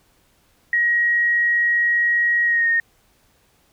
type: tone with pitch glide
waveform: sine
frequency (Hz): 1895 to 1847.4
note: A#6 to A#6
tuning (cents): +28 to -16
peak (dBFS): -15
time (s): 0.73-2.8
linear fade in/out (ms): 2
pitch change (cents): -44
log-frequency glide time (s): 2.45-2.69
effects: pink hiss -60 dBFS RMS until 3.72 s